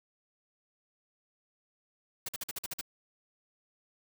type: noise bursts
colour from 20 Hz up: white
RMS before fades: -37 dBFS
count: 8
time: 2.26-2.812 s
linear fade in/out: 5 ms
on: 27 ms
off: 48 ms
effects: none